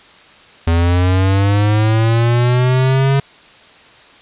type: linear sweep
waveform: square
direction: up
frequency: 82.41 to 138.59 Hz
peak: -11 dBFS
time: 0.67-3.2 s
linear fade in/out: 5 ms
effects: white hiss -43 dBFS RMS until 4.21 s + resampled to 8000 Hz